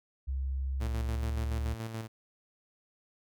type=tone with pitch glide; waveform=sine; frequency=66.7 to 70.54 Hz; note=C2 to C#2; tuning=+34 to +31 cents; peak=-30 dBFS; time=0.27-1.75 s; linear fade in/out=20 ms; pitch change=+97 cents; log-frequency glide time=1.06-1.28 s
type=tone with tremolo; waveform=sawtooth; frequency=112.2 Hz; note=A2; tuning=34 cents sharp; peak=-31 dBFS; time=0.8-2.08 s; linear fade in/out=20 ms; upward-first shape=square; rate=7 Hz; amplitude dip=45%
effects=none